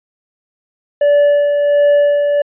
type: tone with tremolo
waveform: triangle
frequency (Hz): 579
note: D5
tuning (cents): -25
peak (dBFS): -5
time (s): 1.01-2.42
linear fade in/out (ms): 5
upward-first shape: sine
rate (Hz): 1.4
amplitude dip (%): 40
effects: resampled to 8000 Hz